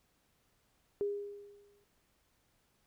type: tone with exponential decay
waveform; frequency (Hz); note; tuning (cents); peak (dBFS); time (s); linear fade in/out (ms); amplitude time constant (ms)
sine; 406.8; G#4; -36; -29; 1.01-1.84; 0; 180
effects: pink hiss -74 dBFS RMS until 2.86 s